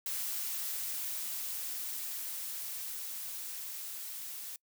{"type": "noise with level ramp", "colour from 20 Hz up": "blue", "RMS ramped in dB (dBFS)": [-36, -43], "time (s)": [0.06, 4.56], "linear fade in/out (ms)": 2, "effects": ["noise-tail reverb RT60 0.1 s tail -25 dB re dry"]}